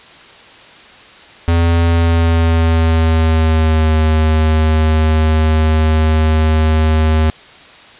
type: tone with pitch glide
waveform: square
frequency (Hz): 84.2 to 78.56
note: E2 to D#2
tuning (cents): +37 to +17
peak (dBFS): -10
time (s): 1.48-7.3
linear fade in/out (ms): 0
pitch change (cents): -120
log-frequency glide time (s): 1.86-3.94
effects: white hiss -39 dBFS RMS until 7.99 s + resampled to 8000 Hz